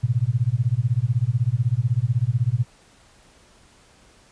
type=tone with tremolo; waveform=sine; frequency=120 Hz; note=B2; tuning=49 cents flat; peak=-14 dBFS; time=0.03-2.65 s; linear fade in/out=10 ms; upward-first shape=sine; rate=16 Hz; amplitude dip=100%; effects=pink hiss -54 dBFS RMS until 4.31 s + resampled to 22050 Hz